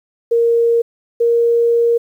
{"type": "tone pair in turn", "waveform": "sine", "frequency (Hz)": [466.2, 468.3], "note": ["A#4", "A#4"], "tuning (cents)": [0, 8], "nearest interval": "unison", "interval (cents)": 8, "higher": "second", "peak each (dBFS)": -10, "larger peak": "neither", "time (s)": [[0.31, 0.82], [1.2, 1.98]], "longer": "second", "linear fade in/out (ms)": 10, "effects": ["8-bit"]}